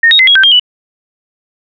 sine tone with pitch steps, 1840 / 3756 / 2053 / 3308 / 1556 / 3209 / 2961 Hz, A#6 / A#7 / C7 / G#7 / G6 / G7 / F#7, -23 / +12 / -33 / -8 / -13 / +40 / +1 cents, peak -3 dBFS, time 0.03-0.597 s, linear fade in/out 5 ms, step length 81 ms, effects none

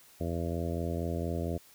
harmonic tone, 84.3 Hz, E2, 39 cents sharp, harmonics 1 / 2 / 3 / 4 / 5 / 6 / 7 / 8, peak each -34 / -37 / -39 / -40 / -41 / -42 / -42 / -43 dBFS, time 0.2-1.58 s, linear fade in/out 10 ms, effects white hiss -58 dBFS RMS until 1.74 s

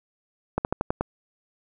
slowing click train, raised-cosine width 1 ms, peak -9 dBFS, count 6, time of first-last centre 0.58-1.01 s, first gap 69 ms, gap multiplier 1.11, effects none

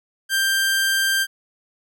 sawtooth tone, 1580 Hz, G6, 13 cents sharp, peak -14 dBFS, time 0.29-1.27 s, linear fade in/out 50 ms, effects none

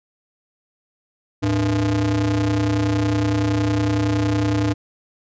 square ring-modulated tone, 94.3 Hz, F#2, 33 cents sharp, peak -15 dBFS, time 1.42-4.74 s, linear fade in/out 20 ms, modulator 204 Hz, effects resampled to 16000 Hz

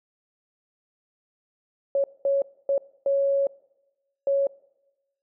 sine tone bursts at uneven times, 554.4 Hz, C#5, in tune, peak -19 dBFS, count 5, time 1.95-2.04 / 2.25-2.42 / 2.69-2.78 / 3.06-3.47 / 4.27-4.47 s, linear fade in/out 2 ms, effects noise-tail reverb RT60 1.0 s tail -22 dB re dry

